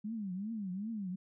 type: tone with vibrato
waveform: sine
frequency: 203.2 Hz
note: G#3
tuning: 38 cents flat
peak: -36 dBFS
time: 0.04-1.16 s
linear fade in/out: 10 ms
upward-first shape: triangle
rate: 2.6 Hz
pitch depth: 240 cents each way
effects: none